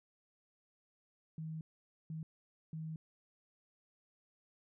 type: tone bursts at uneven times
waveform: sine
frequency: 158.9 Hz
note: D#3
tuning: 37 cents sharp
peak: -40 dBFS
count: 3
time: 1.38-1.61 / 2.1-2.23 / 2.73-2.96 s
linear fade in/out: 2 ms
effects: none